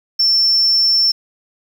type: tone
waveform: sine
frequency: 5390 Hz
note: E8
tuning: 38 cents sharp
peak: -9 dBFS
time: 0.19-1.12 s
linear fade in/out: 10 ms
effects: tanh soft clip ceiling -8 dBFS + 7-bit